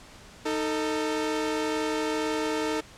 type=tone pair together; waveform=sawtooth; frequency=311.1 / 445.6 Hz; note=D#4 / A4; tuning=0 / +22 cents; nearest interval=tritone; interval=622 cents; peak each=-25 dBFS; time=0.45-2.81 s; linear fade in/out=10 ms; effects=pink hiss -49 dBFS RMS until 2.97 s + low-pass 8000 Hz 12 dB/octave